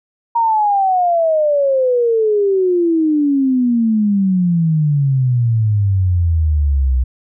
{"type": "exponential sweep", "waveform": "sine", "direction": "down", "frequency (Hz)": [942, 61.74], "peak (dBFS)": -11, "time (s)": [0.35, 7.04], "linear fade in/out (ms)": 10, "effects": []}